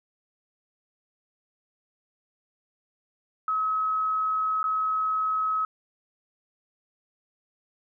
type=tone with dropouts; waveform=sine; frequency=1281 Hz; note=E6; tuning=50 cents flat; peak=-23 dBFS; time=3.48-5.65 s; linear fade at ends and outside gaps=2 ms; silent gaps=4.63-4.64 s; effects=none